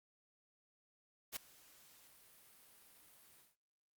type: noise with ADSR envelope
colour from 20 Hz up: white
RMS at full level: -40 dBFS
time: 1.32-3.56 s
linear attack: 43 ms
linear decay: 8 ms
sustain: -24 dB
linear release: 170 ms
effects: Opus 48 kbps